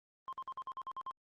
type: tone bursts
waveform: sine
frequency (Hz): 1055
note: C6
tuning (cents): +14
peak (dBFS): -37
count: 9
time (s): 0.28-1.111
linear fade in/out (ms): 0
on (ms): 47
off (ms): 51
effects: tanh soft clip ceiling -37 dBFS + Opus 32 kbps